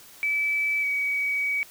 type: tone pair in turn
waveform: sine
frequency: 2305 / 2267 Hz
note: D7 / C#7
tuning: -33 / +38 cents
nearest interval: unison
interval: 29 cents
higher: first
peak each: -22 / -23 dBFS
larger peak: first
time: 0.23-0.83 / 0.83-1.63 s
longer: second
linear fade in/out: 0 ms
effects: white hiss -49 dBFS RMS until 1.7 s